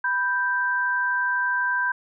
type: tone pair together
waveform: sine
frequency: 987.8 / 1568 Hz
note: B5 / G6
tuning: 0 / 0 cents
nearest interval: minor sixth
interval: 800 cents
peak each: -26 / -22 dBFS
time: 0.04-1.92 s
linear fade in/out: 5 ms
effects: none